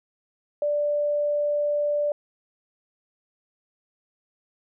sine tone, 587.3 Hz, D5, in tune, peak -21 dBFS, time 0.62-2.12 s, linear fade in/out 2 ms, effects none

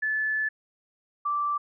sine tone pair in turn, 1735 / 1169.4 Hz, A6 / D6, -25 / -8 cents, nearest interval perfect fifth, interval 683 cents, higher first, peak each -24 dBFS, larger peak neither, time 0.02-0.49 / 1.25-1.58 s, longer first, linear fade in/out 10 ms, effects none

